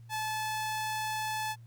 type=tone; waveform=sawtooth; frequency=866 Hz; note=A5; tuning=28 cents flat; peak=-28 dBFS; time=0.09-1.56 s; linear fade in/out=50 ms; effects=added 116 Hz sine -48 dBFS peak until 1.66 s + pink hiss -71 dBFS RMS until 1.66 s